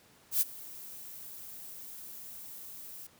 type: noise with ADSR envelope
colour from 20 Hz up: violet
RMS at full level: -25 dBFS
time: 0.31-3.07 s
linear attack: 100 ms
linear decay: 25 ms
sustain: -21 dB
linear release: 6 ms
effects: pink hiss -61 dBFS RMS until 3.19 s + high-pass 100 Hz 12 dB/octave